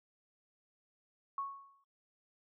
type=tone with exponential decay; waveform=sine; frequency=1105 Hz; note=C#6; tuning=6 cents flat; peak=-33 dBFS; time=1.38-1.84 s; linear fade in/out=2 ms; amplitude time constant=100 ms; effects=noise-tail reverb RT60 0.1 s tail -22 dB re dry